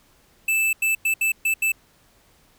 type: tone bursts at uneven times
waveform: square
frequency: 2637 Hz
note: E7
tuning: in tune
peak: -19 dBFS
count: 6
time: 0.48-0.73 / 0.82-0.95 / 1.05-1.14 / 1.21-1.32 / 1.45-1.54 / 1.62-1.72 s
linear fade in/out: 5 ms
effects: pink hiss -58 dBFS RMS until 2.58 s